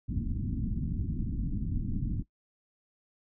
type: low-pass noise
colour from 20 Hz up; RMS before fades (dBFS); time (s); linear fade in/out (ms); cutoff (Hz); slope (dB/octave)
pink; -32; 0.08-2.23; 10; 280; 48
effects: noise-tail reverb RT60 0.1 s tail -18 dB re dry